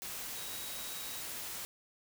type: tone in noise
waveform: sine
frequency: 3829 Hz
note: A#7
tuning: 46 cents sharp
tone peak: -49 dBFS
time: 0.36-1.21 s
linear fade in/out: 0 ms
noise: white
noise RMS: -42 dBFS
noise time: 0.02-1.65 s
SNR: -10 dB
effects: none